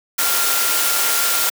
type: tone in noise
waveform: sine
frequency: 1390 Hz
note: F6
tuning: 9 cents flat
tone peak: -26 dBFS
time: 0.18-1.5 s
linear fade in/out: 10 ms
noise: white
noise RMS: -18 dBFS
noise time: 0.18-1.5 s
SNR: -11 dB
effects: high-pass 400 Hz 12 dB/octave